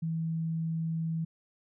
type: tone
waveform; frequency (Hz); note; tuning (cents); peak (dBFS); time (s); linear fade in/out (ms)
sine; 162.8; E3; -21; -29; 0.02-1.25; 10
effects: none